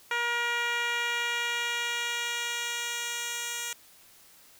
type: tone with band-pass filter sweep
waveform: 10% pulse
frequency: 475.2 Hz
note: A#4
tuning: 33 cents sharp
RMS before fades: -31 dBFS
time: 0.11-3.73 s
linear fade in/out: 2 ms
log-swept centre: 1700 to 7100 Hz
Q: 0.8
effects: white hiss -56 dBFS RMS until 4.59 s